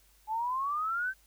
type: exponential sweep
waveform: sine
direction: up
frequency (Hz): 850 to 1574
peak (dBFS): -29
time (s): 0.27-1.14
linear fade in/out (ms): 50
effects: added 50 Hz sine -64 dBFS peak until 1.26 s + white hiss -65 dBFS RMS until 1.26 s